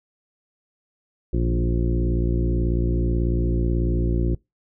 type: harmonic tone with a mistuned harmonic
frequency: 58.27 Hz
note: A#1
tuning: in tune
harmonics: 1 / 2 / 3 / 4 / 5 / 6 / 7 / 9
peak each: -21 / -26 / -29 / -32 / -31 / -28 / -39 / -41 dBFS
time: 1.33-4.35 s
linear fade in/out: 5 ms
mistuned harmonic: 2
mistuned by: +31 cents
effects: noise-tail reverb RT60 0.2 s tail -24 dB re dry